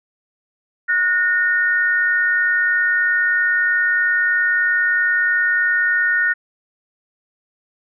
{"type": "tone pair together", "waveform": "sine", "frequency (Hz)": [1458.1, 1835], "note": ["F#6", "A#6"], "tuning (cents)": [-26, -28], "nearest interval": "major third", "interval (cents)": 398, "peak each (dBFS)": -17, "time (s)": [0.88, 6.34], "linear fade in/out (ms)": 20, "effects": []}